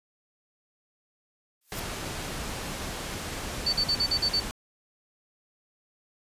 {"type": "noise with exponential growth", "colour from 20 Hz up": "blue", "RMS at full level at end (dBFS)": -34, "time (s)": [1.61, 1.8], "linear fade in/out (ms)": 5, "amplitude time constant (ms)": 40}
{"type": "low-pass noise", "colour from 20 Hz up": "pink", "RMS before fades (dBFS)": -35, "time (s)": [1.72, 4.51], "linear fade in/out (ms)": 0, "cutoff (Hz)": 10000, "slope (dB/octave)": 12}
{"type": "tone bursts", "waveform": "sine", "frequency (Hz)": 4500, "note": "C#8", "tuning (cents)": 25, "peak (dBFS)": -22, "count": 7, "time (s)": [3.66, 4.402], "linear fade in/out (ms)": 10, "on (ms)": 70, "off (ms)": 42}
{"effects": ["resampled to 32000 Hz"]}